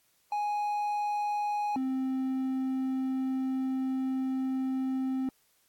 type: tone pair in turn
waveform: triangle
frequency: 830.6 / 262.4 Hz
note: G#5 / C4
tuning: 0 / +5 cents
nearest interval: octave + minor sixth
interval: 1995 cents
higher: first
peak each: -26 dBFS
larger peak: neither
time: 0.32-1.76 / 1.76-5.29 s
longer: second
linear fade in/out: 2 ms
effects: white hiss -69 dBFS RMS until 5.68 s + AAC 64 kbps